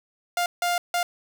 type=tone bursts at uneven times; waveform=sawtooth; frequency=702 Hz; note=F5; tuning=9 cents sharp; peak=-18 dBFS; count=3; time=0.37-0.46 / 0.62-0.78 / 0.94-1.03 s; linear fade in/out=2 ms; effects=none